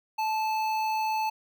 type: tone with notch filter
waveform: square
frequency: 873 Hz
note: A5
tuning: 14 cents flat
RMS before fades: -28 dBFS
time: 0.18-1.3 s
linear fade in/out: 10 ms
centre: 9500 Hz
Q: 0.5
effects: none